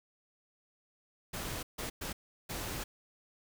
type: noise bursts at uneven times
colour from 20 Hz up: pink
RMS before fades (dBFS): -39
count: 4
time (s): 1.33-1.63 / 1.78-1.9 / 2.01-2.13 / 2.49-2.84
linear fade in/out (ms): 10
effects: none